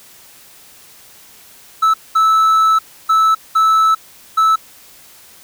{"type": "tone bursts at uneven times", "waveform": "triangle", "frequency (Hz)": 1309, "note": "E6", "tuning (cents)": -13, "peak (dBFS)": -7, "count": 5, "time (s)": [[1.82, 1.94], [2.15, 2.79], [3.09, 3.35], [3.55, 3.95], [4.37, 4.56]], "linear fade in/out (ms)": 10, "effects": ["white hiss -43 dBFS RMS until 5.43 s"]}